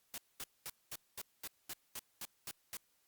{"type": "noise bursts", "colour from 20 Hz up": "white", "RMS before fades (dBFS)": -44, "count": 11, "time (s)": [0.14, 2.769], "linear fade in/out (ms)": 0, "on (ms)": 39, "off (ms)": 220, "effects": ["white hiss -75 dBFS RMS until 3.07 s", "Opus 48 kbps"]}